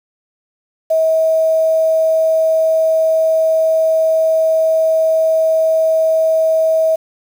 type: tone with quantisation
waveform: sine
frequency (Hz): 642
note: E5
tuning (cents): -46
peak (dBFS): -10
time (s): 0.9-6.96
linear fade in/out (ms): 10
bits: 6
effects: none